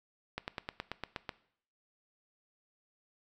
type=slowing click train; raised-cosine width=0.3 ms; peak=-20 dBFS; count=9; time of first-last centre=0.38-1.292 s; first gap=99 ms; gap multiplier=1.04; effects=noise-tail reverb RT60 0.6 s tail -18 dB re dry